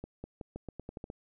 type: accelerating click train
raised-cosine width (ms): 2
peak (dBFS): -27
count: 10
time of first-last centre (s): 0.04-1.101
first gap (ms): 200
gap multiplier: 0.86
effects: none